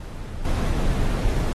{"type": "noise with level steps", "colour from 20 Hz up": "brown", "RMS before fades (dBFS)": [-32, -21], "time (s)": [0, 1.53], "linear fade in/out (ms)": 5, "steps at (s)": 0.45, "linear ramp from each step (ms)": 2, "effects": ["AAC 32 kbps"]}